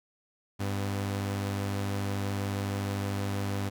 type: tone pair together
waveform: sawtooth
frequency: 99.31 / 251.4 Hz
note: G2 / B3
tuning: +23 / +31 cents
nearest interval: octave + major third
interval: 1608 cents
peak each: -26 / -35 dBFS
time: 0.59-3.7 s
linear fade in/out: 20 ms
effects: none